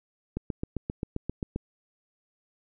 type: click train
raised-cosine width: 3 ms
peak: -17 dBFS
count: 10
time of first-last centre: 0.37-1.56 s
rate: 7.56 Hz
effects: none